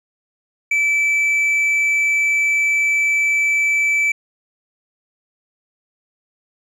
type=tone with tanh clipping; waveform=sine; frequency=2314 Hz; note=D7; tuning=26 cents flat; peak=-15 dBFS; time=0.71-4.12 s; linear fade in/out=5 ms; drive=4 dB; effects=none